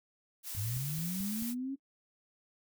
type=noise; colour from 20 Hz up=blue; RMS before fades=-41 dBFS; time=0.43-1.55 s; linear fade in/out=50 ms
type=click train; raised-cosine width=5 ms; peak=-37 dBFS; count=5; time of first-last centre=0.55-1.423 s; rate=4.58 Hz
type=linear sweep; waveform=sine; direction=up; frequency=96 to 277.9 Hz; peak=-34 dBFS; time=0.56-1.76 s; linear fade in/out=20 ms
effects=noise-tail reverb RT60 0.1 s tail -18 dB re dry